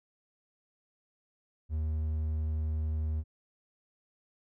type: tone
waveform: triangle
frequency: 77.78 Hz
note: D#2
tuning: in tune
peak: -27 dBFS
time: 1.69-3.24 s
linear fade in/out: 50 ms
effects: none